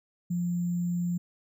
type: tone with sample-and-hold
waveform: sine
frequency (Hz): 174.61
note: F3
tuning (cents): 0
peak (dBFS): -26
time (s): 0.3-1.18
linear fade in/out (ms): 10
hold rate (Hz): 7350
effects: none